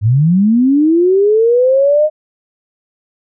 sine linear sweep, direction up, 98 to 622.3 Hz, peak -7 dBFS, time 0.01-2.1 s, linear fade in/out 50 ms, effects none

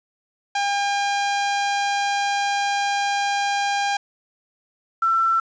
sawtooth / sine tone pair in turn, 805 / 1341.8 Hz, G5 / E6, +46 / +30 cents, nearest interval major sixth, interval 884 cents, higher second, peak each -16 / -16 dBFS, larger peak neither, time 0.55-3.97 / 5.02-5.4 s, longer first, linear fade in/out 5 ms, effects resampled to 16000 Hz + 8-bit

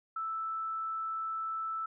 sine tone, 1318.5 Hz, E6, in tune, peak -33 dBFS, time 0.16-1.86 s, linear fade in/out 5 ms, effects none

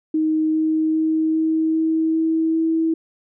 sine tone with pitch steps, 313.3 / 315.1 / 316.9 / 318.8 / 320.6 / 322.5 / 324.3 Hz, D#4 / D#4 / D#4 / D#4 / E4 / E4 / E4, +12 / +22 / +32 / +42 / -48 / -38 / -28 cents, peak -16 dBFS, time 0.14-2.94 s, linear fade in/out 5 ms, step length 400 ms, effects none

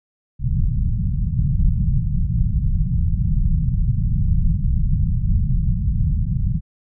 pink low-pass noise, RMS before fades -18 dBFS, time 0.39-6.61 s, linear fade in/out 50 ms, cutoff 180 Hz, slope 48 dB/octave, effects none

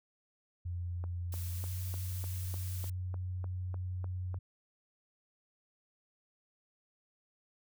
sine tone with pitch glide, 87.7 to 91.27 Hz, F2 to F#2, +8 to -23 cents, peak -35 dBFS, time 0.65-4.39 s, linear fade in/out 10 ms, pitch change +69 cents, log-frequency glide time 1.57-1.63 s
click train, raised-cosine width 1 ms, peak -33 dBFS, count 12, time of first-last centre 1.04-4.343 s, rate 3.33 Hz
blue noise, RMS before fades -47 dBFS, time 1.32-2.9 s, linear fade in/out 5 ms
effects none

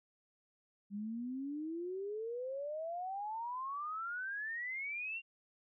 sine exponential sweep, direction up, 197.9 to 2794 Hz, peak -38 dBFS, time 0.9-5.22 s, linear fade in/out 50 ms, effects none

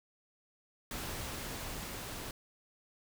pink noise with level ramp, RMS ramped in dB -40 to -43 dBFS, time 0.91-2.31 s, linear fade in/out 2 ms, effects none

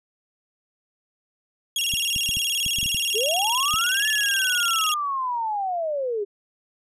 sawtooth tone with vibrato, 3034 Hz, F#7, 43 cents sharp, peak -19 dBFS, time 1.76-4.94 s, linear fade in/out 2 ms, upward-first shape square, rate 19 Hz, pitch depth 150 cents each way
clicks, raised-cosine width 5 ms, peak -22 dBFS, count 10, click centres 1.938 / 2.162 / 2.291 / 2.37 / 2.663 / 2.786 / 2.83 / 2.86 / 2.946 / 3.74 s
sine linear two-way sweep, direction up then down, 391.3 to 1754 to 391.3 Hz, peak -23 dBFS, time 3.14-6.25 s, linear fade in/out 20 ms, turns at 4.08 s
effects resampled to 32000 Hz

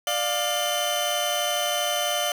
sawtooth tone cluster, 593 / 705 / 3048 Hz, D5 / F5 / G7, +17 / +16 / -49 cents, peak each -24 dBFS, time 0.07-2.32 s, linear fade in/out 2 ms, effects none

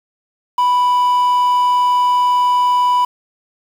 triangle tone with quantisation, 987.8 Hz, B5, in tune, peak -9 dBFS, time 0.58-3.05 s, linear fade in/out 5 ms, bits 6, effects none

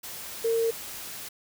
sine tone in noise, 456.7 Hz, A#4, 36 cents flat, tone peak -22 dBFS, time 0.44-0.71 s, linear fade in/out 10 ms, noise white, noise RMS -39 dBFS, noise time 0.03-1.29 s, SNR +14 dB, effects none

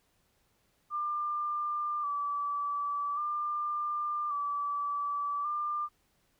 sine tone with vibrato, 1174.7 Hz, D6, in tune, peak -30 dBFS, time 0.9-5.89 s, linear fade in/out 50 ms, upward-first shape square, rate 0.44 Hz, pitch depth 30 cents each way, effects pink hiss -72 dBFS RMS until 6.39 s

